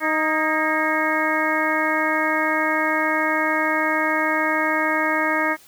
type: harmonic tone with a mistuned harmonic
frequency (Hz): 311.1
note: D#4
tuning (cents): 0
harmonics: 1 / 2 / 3 / 4 / 5 / 6 / 7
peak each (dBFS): -26 / -26 / -26 / -26 / -26 / -26 / -26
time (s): 0-5.57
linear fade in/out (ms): 50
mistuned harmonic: 5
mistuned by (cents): +64
effects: white hiss -50 dBFS RMS until 5.67 s